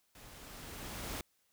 pink noise with level ramp, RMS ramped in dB -55 to -40 dBFS, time 0.15-1.21 s, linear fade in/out 2 ms, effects white hiss -75 dBFS RMS until 1.52 s

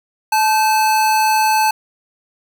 square tone pair together, 868.3 / 1544 Hz, A5 / G6, -23 / -27 cents, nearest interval minor seventh, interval 996 cents, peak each -13 / -25 dBFS, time 0.32-1.71 s, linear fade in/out 5 ms, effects none

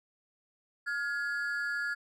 triangle ring-modulated tone, 1551 Hz, G6, 19 cents flat, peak -26 dBFS, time 0.86-1.95 s, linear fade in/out 20 ms, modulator 134 Hz, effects none

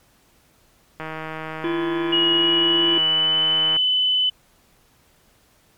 click train, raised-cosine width 0.5 ms, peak -16 dBFS, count 438, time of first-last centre 1-3.766 s, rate 158 Hz
harmonic tone, 338.9 Hz, E4, 48 cents sharp, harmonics 1 / 3 / 5 / 7 / 9 / 10, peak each -21 / -33 / -36 / -43 / -42 / -41 dBFS, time 1.64-2.98 s, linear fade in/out 2 ms
sine tone with pitch glide, 2900 to 3011 Hz, F#7 to F#7, -35 to +30 cents, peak -16 dBFS, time 2.12-4.3 s, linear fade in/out 10 ms, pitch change +65 cents, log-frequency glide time 2.35-3.4 s
effects pink hiss -58 dBFS RMS until 5.77 s + MP3 96 kbps

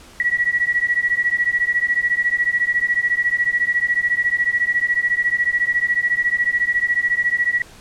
sine beating tone pair, 1924 / 1938 Hz, B6 / B6, -46 / -33 cents, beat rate 14 Hz, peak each -19 dBFS, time 0.2-7.62 s, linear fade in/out 2 ms, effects pink hiss -44 dBFS RMS until 7.8 s + low-pass 10000 Hz 12 dB/octave

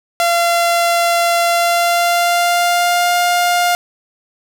sawtooth tone with pitch glide, 686 to 705.3 Hz, F5 to F5, -31 to +17 cents, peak -8 dBFS, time 0.2-3.75 s, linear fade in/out 0 ms, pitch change +48 cents, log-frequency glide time 1.45-3.17 s, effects none

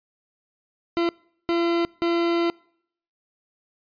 40% pulse tone bursts at uneven times, 340 Hz, F4, 46 cents flat, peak -19 dBFS, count 3, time 0.97-1.09 / 1.49-1.85 / 2.02-2.5 s, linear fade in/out 0 ms, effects noise-tail reverb RT60 0.7 s tail -26 dB re dry + resampled to 11025 Hz

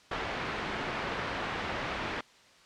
white low-pass noise, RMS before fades -35 dBFS, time 0.11-2.21 s, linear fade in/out 5 ms, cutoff 1900 Hz, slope 12 dB/octave, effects white hiss -58 dBFS RMS until 2.65 s + low-pass 5000 Hz 12 dB/octave

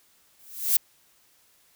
violet noise with exponential growth, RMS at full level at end -17 dBFS, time 0.39-0.77 s, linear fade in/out 5 ms, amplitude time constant 81 ms, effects white hiss -62 dBFS RMS until 1.75 s

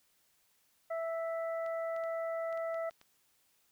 harmonic tone, 659.3 Hz, E5, in tune, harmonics 1 / 2 / 3, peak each -34 / -44 / -48 dBFS, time 0.9-2.9 s, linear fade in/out 10 ms
clicks, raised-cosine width 0.2 ms, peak -39 dBFS, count 8, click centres 1.663 / 1.964 / 2.038 / 2.527 / 2.575 / 2.744 / 2.909 / 3.014 s
effects white hiss -72 dBFS RMS until 3.71 s

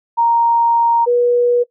sine tone pair in turn, 932.3 / 484.3 Hz, A#5 / B4, 0 / -34 cents, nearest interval major seventh, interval 1134 cents, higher first, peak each -10 dBFS, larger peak neither, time 0.17-1.06 / 1.06-1.64 s, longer first, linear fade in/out 20 ms, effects noise-tail reverb RT60 0.1 s tail -20 dB re dry

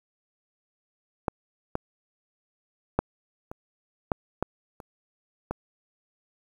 clicks, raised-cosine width 1 ms, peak -10 / -13 / -7 / -23 / -9 / -11 / -28 / -15 dBFS, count 8, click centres 1.282 / 1.754 / 2.99 / 3.515 / 4.118 / 4.426 / 4.802 / 5.51 s, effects 8-bit

